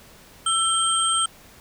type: tone cluster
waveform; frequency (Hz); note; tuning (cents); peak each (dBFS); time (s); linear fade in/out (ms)
sine; 1335 / 3158 / 8460; E6 / G7 / C9; +22 / +12 / +18; -23; 0.46-1.26; 5
effects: pink hiss -49 dBFS RMS until 1.6 s